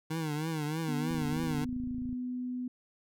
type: tone with vibrato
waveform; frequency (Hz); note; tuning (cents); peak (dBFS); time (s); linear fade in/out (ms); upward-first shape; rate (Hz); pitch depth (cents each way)
25% pulse; 155.56; D#3; 0; -28; 0.1-1.65; 10; triangle; 3.2; 110
type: tone with pitch glide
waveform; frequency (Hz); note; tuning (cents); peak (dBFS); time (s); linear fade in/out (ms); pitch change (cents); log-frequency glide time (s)
sine; 246.9 to 249.5; B3 to B3; 0 to +18; -33; 0.88-2.68; 5; +18; 1.34-1.48
type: click train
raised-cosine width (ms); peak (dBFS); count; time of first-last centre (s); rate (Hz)
5; -31; 29; 1.11-2.128; 27.5
effects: none